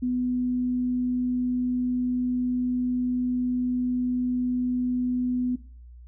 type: tone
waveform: sine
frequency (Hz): 249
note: B3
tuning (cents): +14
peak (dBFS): -23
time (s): 0.02-5.56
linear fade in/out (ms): 10
effects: noise-tail reverb RT60 0.4 s tail -17 dB re dry + added 60 Hz sine -43 dBFS peak until 6.07 s